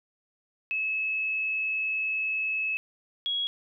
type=tone pair in turn; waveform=sine; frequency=2590 / 3319 Hz; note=E7 / G#7; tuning=-31 / -2 cents; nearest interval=major third; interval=429 cents; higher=second; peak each=-26 dBFS; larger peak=neither; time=0.71-2.77 / 3.26-3.47 s; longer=first; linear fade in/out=0 ms; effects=none